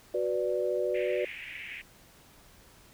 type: chord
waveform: sine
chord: B minor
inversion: second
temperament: equal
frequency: 370 / 493.9 / 587.3 Hz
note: F#4 / B4 / D5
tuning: 0 / 0 / 0 cents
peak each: -31 dBFS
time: 0.14-1.25 s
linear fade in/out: 5 ms
type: band-pass noise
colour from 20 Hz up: white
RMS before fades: -42 dBFS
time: 0.94-1.82 s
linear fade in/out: 10 ms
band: 1900 to 2600 Hz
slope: 48 dB/octave
effects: pink hiss -57 dBFS RMS until 2.93 s